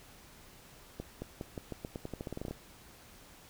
accelerating click train, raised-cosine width 2 ms, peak -25 dBFS, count 17, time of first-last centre 1-2.51 s, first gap 220 ms, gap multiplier 0.87, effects pink hiss -56 dBFS RMS until 3.49 s

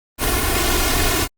pink noise with comb filter, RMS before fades -18 dBFS, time 0.18-1.28 s, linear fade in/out 50 ms, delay 2.8 ms, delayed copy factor +0.85, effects Opus 32 kbps

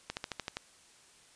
slowing click train, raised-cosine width 0.2 ms, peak -18 dBFS, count 7, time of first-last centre 0.1-0.569 s, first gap 69 ms, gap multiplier 1.05, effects white hiss -60 dBFS RMS until 1.35 s + resampled to 22050 Hz

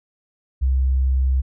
sine tone, 65.5 Hz, C2, 2 cents sharp, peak -15 dBFS, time 0.61-1.42 s, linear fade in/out 20 ms, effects none

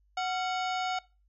harmonic tone with a mistuned harmonic, 740 Hz, F#5, in tune, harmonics 1 / 2 / 3 / 4 / 5 / 6 / 7 / 9, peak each -30 / -36 / -40 / -42 / -44 / -46 / -47 / -49 dBFS, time 0.17-0.99 s, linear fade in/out 5 ms, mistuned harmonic 2, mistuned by -120 cents, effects noise-tail reverb RT60 0.3 s tail -22 dB re dry + added 50 Hz sine -64 dBFS peak until 1.28 s

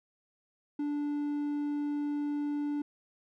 triangle tone, 292 Hz, D4, 10 cents flat, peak -28 dBFS, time 0.79-2.82 s, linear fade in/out 5 ms, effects none

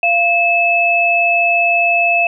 sine tone pair together, 689.2 / 2607 Hz, F5 / E7, -23 / -20 cents, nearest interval octave + major seventh, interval 2303 cents, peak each -15 / -12 dBFS, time 0.03-2.27 s, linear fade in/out 2 ms, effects none

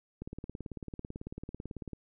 click train, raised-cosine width 3 ms, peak -27 dBFS, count 32, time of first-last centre 0.22-1.933 s, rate 18.1 Hz, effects none

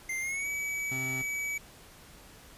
square tone with pitch glide, 2093 to 2282 Hz, C7 to C#7, 0 to +50 cents, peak -32 dBFS, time 0.09-1.58 s, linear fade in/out 5 ms, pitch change +150 cents, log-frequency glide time 0.2-0.48 s
25% pulse tone, 130.81 Hz, C3, in tune, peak -33 dBFS, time 0.91-1.22 s, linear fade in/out 5 ms
effects pink hiss -53 dBFS RMS until 2.57 s + resampled to 32000 Hz

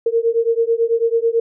sine beating tone pair, 456.2 / 465.3 Hz, A#4 / A#4, -37 / -3 cents, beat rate 9.1 Hz, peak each -17 dBFS, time 0.06-1.4 s, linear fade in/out 5 ms, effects none

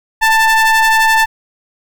square ring-modulated tone, 441.4 Hz, A4, 5 cents sharp, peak -6 dBFS, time 0.21-1.26 s, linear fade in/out 20 ms, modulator 1330 Hz, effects none

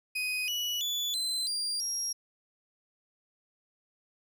35% pulse tone with pitch steps, 2500 / 2939 / 3455 / 4061 / 4774 / 5612 Hz, D#7 / F#7 / A7 / B7 / D8 / F8, +8 / -12 / -32 / +48 / +28 / +8 cents, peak -28 dBFS, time 0.15-2.13 s, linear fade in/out 10 ms, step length 330 ms, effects none

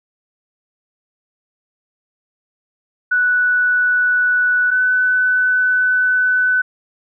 sine tone pair in turn, 1480 / 1501.5 Hz, F#6 / F#6, 0 / +25 cents, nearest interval unison, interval 25 cents, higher second, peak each -12 dBFS, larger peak neither, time 3.11-4.71 / 4.71-6.62 s, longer second, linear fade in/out 10 ms, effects none

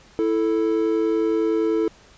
triangle tone pair together, 329.6 / 440 Hz, E4 / A4, 0 / 0 cents, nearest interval perfect fourth, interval 500 cents, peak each -19 dBFS, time 0.19-1.88 s, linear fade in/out 0 ms, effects pink hiss -51 dBFS RMS until 2.17 s + resampled to 16000 Hz

